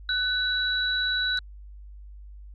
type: tone pair together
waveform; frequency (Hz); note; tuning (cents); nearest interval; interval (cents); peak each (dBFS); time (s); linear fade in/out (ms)
sine; 1499 / 3919; F#6 / B7; +22 / -14; octave + perfect fourth; 1664; -26 / -26; 0.09-1.39; 2
effects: added 50 Hz sine -41 dBFS peak until 2.54 s + AAC 48 kbps